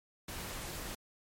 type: noise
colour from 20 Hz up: pink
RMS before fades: -42 dBFS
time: 0.28-0.95 s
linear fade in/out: 5 ms
effects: MP3 64 kbps